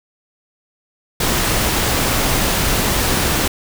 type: noise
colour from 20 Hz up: pink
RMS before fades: -17 dBFS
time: 1.2-3.48 s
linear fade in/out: 5 ms
effects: none

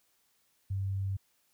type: tone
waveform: sine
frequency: 97.2 Hz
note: G2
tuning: 14 cents flat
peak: -30 dBFS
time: 0.7-1.17 s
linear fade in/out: 10 ms
effects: white hiss -72 dBFS RMS until 1.53 s

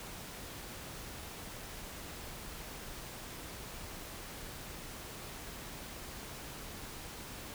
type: silence
effects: pink hiss -46 dBFS RMS until 7.54 s

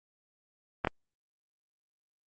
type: clicks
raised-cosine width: 0.5 ms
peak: -11 dBFS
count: 2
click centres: 0.848 / 0.872 s
effects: Opus 32 kbps

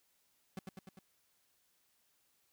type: tone with echo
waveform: 40% pulse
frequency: 189.3 Hz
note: F#3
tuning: 40 cents sharp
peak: -39 dBFS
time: 0.57-0.59 s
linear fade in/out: 2 ms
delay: 100 ms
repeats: 4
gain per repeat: -3 dB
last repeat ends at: 0.99 s
effects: white hiss -75 dBFS RMS until 2.52 s

